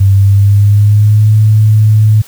sine tone with pitch glide, 98 to 107.49 Hz, G2 to A2, 0 to -40 cents, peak -3 dBFS, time 0-2.22 s, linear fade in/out 10 ms, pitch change +160 cents, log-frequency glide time 0.14-1.33 s, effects white hiss -37 dBFS RMS until 2.27 s

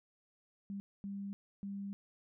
sine tone bursts at uneven times, 198.9 Hz, G3, 25 cents sharp, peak -39 dBFS, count 3, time 0.7-0.8 / 1.04-1.33 / 1.63-1.93 s, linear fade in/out 0 ms, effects none

